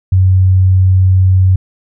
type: tone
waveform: sine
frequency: 93.5 Hz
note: F#2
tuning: 19 cents sharp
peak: -5 dBFS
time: 0.12-1.56 s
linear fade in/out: 5 ms
effects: none